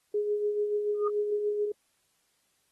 sine tone with tremolo, 416.3 Hz, G#4, 4 cents sharp, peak -24 dBFS, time 0.14-1.72 s, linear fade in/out 5 ms, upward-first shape sine, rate 6.9 Hz, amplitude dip 45%
sine tone with exponential growth, 1225 Hz, D#6, 27 cents flat, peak -27 dBFS, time 0.94-1.08 s, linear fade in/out 5 ms, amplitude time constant 30 ms
effects white hiss -72 dBFS RMS until 2.71 s + AAC 32 kbps

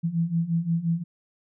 sine beating tone pair, 163.9 / 169.6 Hz, E3 / E3, -10 / +50 cents, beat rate 5.7 Hz, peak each -27 / -24 dBFS, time 0.03-1.04 s, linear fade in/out 20 ms, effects none

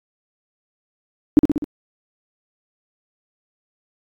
sine tone with echo, 297.2 Hz, D4, 21 cents sharp, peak -5 dBFS, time 1.37-1.39 s, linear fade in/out 0 ms, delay 63 ms, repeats 4, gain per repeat -4 dB, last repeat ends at 1.642 s, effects AAC 48 kbps

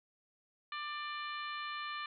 harmonic tone, 593 Hz, D5, 17 cents sharp, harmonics 2 / 3 / 4 / 5 / 6 / 7, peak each -41 / -45 / -47 / -49 / -51 / -52 dBFS, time 0.72-2.06 s, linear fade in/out 2 ms, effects none

